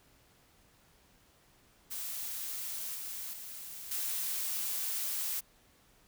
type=noise with level steps; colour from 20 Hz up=blue; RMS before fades=-39 / -41 / -45 / -35 dBFS; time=1.9-5.41 s; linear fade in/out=20 ms; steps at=2.94 / 3.33 / 3.91 s; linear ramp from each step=5 ms; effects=pink hiss -65 dBFS RMS until 6.07 s